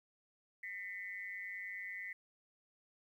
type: tone with amplitude modulation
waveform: sine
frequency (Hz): 2001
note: B6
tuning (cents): +22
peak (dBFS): -38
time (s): 0.63-2.13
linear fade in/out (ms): 5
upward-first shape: sine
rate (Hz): 191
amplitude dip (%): 90
effects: 12-bit